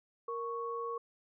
sine tone pair together, 466.2 / 1108.7 Hz, A#4 / C#6, 0 / 0 cents, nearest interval octave + minor third, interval 1500 cents, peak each -38 / -38 dBFS, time 0.28-0.98 s, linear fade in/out 5 ms, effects none

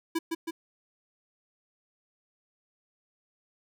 square tone with echo, 329.6 Hz, E4, in tune, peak -26 dBFS, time 0.15-0.19 s, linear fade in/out 10 ms, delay 160 ms, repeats 2, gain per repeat -3 dB, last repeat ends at 0.51 s, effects none

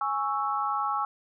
sine chord, C# minor, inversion second, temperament equal, 830.6 / 1108.7 / 1318.5 Hz, G#5 / C#6 / E6, 0 / 0 / 0 cents, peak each -30 dBFS, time 0.01-1.05 s, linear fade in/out 2 ms, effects none

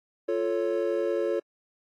triangle chord, F augmented, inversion none, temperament equal, 349.2 / 440 / 554.4 Hz, F4 / A4 / C#5, 0 / 0 / 0 cents, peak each -27 dBFS, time 0.28-1.4 s, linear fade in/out 10 ms, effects AAC 48 kbps

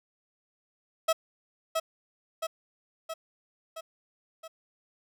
30% pulse tone with echo, 648 Hz, E5, 30 cents flat, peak -19 dBFS, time 1.08-1.13 s, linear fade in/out 10 ms, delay 670 ms, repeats 5, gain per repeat -4 dB, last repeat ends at 4.48 s, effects none

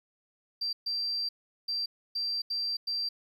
triangle tone bursts at uneven times, 4705 Hz, D8, 2 cents sharp, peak -26 dBFS, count 6, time 0.61-0.73 / 0.86-1.29 / 1.68-1.86 / 2.15-2.42 / 2.5-2.77 / 2.87-3.09 s, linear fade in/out 10 ms, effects tanh soft clip ceiling -27 dBFS

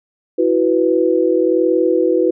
sine chord, E suspended second, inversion none, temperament just, 329.6 / 370.8 / 494.4 Hz, E4 / F#4 / B4, 0 / +4 / +2 cents, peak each -16 dBFS, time 0.38-2.31 s, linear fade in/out 10 ms, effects none

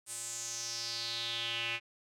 square tone with band-pass filter sweep, 116.54 Hz, A#2, in tune, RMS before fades -38 dBFS, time 0.06-1.8 s, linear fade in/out 50 ms, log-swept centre 8900 to 2500 Hz, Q 4.8, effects none

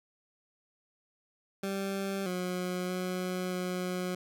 20% pulse tone with pitch steps, 195.5 / 181.1 / 182.8 / 181.6 Hz, G3 / F#3 / F#3 / F#3, -4 / -37 / -21 / -32 cents, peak -27 dBFS, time 1.63-4.15 s, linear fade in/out 5 ms, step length 630 ms, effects none

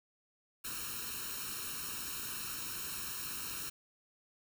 white noise with comb filter, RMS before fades -41 dBFS, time 0.64-3.7 s, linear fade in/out 10 ms, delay 0.73 ms, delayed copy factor +0.95, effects none

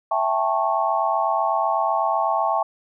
sine chord, A dominant seventh, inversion second, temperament just, 660 / 792 / 880 / 1100 Hz, E5 / G5 / A5 / C#6, +2 / +18 / 0 / -14 cents, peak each -24 dBFS, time 0.11-2.63 s, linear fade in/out 5 ms, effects none

